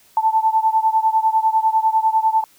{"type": "beating tone pair", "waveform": "sine", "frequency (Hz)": [880, 890], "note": ["A5", "A5"], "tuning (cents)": [0, 20], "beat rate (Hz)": 10, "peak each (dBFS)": [-16, -18], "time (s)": [0.17, 2.44], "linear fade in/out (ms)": 2, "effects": ["white hiss -53 dBFS RMS until 2.58 s"]}